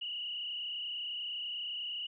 sine tone with frequency modulation, 2906 Hz, F#7, 32 cents flat, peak -36 dBFS, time 0.01-2.07 s, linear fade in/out 10 ms, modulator 31.6 Hz, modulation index 2.8, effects none

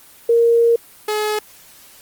sine / sawtooth tone pair in turn, 466.2 / 424.6 Hz, A#4 / G#4, 0 / +38 cents, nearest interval major second, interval 162 cents, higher first, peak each -10 / -14 dBFS, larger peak first, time 0.29-0.76 / 1.08-1.39 s, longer first, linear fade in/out 5 ms, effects white hiss -45 dBFS RMS until 2.01 s + Opus 24 kbps

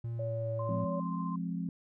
triangle tone with pitch glide, 116.54 to 112.25 Hz, A#2 to A2, 0 to +35 cents, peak -32 dBFS, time 0.04-0.85 s, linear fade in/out 5 ms, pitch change -65 cents, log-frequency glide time 0.14-0.44 s
sine tone, 566 Hz, C#5, 36 cents sharp, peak -35 dBFS, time 0.19-1 s, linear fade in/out 5 ms
sine tone with tremolo, 1044 Hz, C6, 4 cents flat, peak -38 dBFS, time 0.59-1.36 s, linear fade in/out 5 ms, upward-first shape sine, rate 15 Hz, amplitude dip 25%
sine chord, F minor, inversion none, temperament just, 174.61 / 209.5 / 261.9 Hz, F3 / Ab3 / C4, 0 / +15 / +2 cents, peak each -34 / -40 / -40 dBFS, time 0.69-1.69 s, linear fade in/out 2 ms
effects none

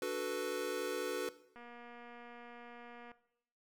square chord, B minor seventh, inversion first, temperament equal, 293.7 / 370 / 440 / 493.9 Hz, D4 / F#4 / A4 / B4, 0 / 0 / 0 / 0 cents, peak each -46 / -41 / -42 / -40 dBFS, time 0.02-1.29 s, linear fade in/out 2 ms
click train, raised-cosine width 0.5 ms, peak -39 dBFS, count 373, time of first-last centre 1.56-3.116 s, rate 239 Hz
effects noise-tail reverb RT60 0.8 s tail -17 dB re dry

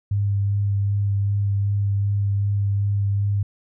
sine tone with vibrato, 100.6 Hz, G2, 45 cents sharp, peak -18 dBFS, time 0.11-3.43 s, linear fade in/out 5 ms, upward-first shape sine, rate 2.6 Hz, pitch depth 14 cents each way, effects none

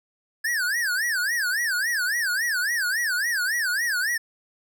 square tone with vibrato, 1667 Hz, G#6, 6 cents sharp, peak -23 dBFS, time 0.44-4.18 s, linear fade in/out 10 ms, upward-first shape sine, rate 3.6 Hz, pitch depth 260 cents each way, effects none

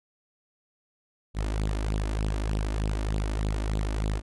sawtooth tone with flanger, 52.4 Hz, G#1, 16 cents sharp, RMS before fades -28 dBFS, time 1.34-4.22 s, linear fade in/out 50 ms, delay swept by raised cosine 0.24 to 3.44 ms, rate 3.3 Hz, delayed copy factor +0.7, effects resampled to 24000 Hz

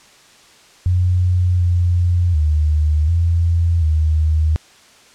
sine tone with pitch steps, 89.9 / 87.9 / 76.3 / 84.5 / 78.1 Hz, F#2 / F2 / D#2 / E2 / D#2, -49 / +12 / -33 / +43 / +7 cents, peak -12 dBFS, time 0.86-4.56 s, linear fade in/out 0 ms, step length 740 ms, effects white hiss -47 dBFS RMS until 5.14 s + low-pass 7000 Hz 12 dB/octave

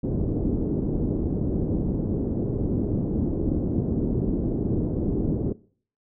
white low-pass noise, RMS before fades -25 dBFS, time 0.03-5.53 s, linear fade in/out 10 ms, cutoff 350 Hz, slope 24 dB/octave, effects noise-tail reverb RT60 0.5 s tail -21 dB re dry

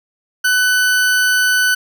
40% pulse tone, 1500 Hz, F#6, 23 cents sharp, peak -11 dBFS, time 0.44-1.75 s, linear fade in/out 10 ms, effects none

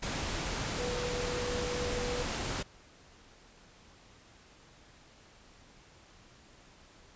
sine tone in noise, 490 Hz, B4, 14 cents flat, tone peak -35 dBFS, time 0.78-2.23 s, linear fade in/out 10 ms, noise pink, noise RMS -35 dBFS, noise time 0.02-2.63 s, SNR -3 dB, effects pink hiss -58 dBFS RMS until 7.15 s + resampled to 16000 Hz

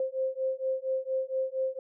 sine beating tone pair, 523.3 / 527.6 Hz, C5 / C5, 0 / +14 cents, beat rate 4.3 Hz, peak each -31 dBFS, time 0-1.79 s, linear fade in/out 2 ms, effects none

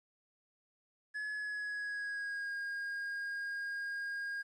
triangle tone with pitch glide, 1700 to 1625.1 Hz, G#6 to G#6, +40 to -38 cents, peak -35 dBFS, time 1.14-4.43 s, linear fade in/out 20 ms, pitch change -78 cents, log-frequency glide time 1.33-2.55 s, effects resampled to 24000 Hz + 12-bit

